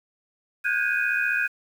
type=tone cluster; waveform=sine; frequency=1452 / 1567 / 1642 / 2484 Hz; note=F#6 / G6 / G#6 / D#7; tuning=-33 / -1 / -20 / -3 cents; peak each=-27 dBFS; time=0.64-1.48 s; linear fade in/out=20 ms; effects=8-bit